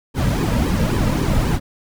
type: noise with flanger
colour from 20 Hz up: brown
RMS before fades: -18 dBFS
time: 0.14-1.6 s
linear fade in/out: 50 ms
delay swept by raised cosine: 1.4 to 2.8 ms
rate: 3.7 Hz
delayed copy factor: -0.75
effects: none